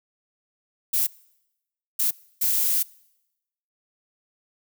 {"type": "noise bursts at uneven times", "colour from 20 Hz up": "violet", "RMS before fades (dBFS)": -22, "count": 3, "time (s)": [[0.93, 1.07], [1.99, 2.11], [2.41, 2.83]], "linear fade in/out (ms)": 10, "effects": ["noise-tail reverb RT60 0.9 s tail -24 dB re dry"]}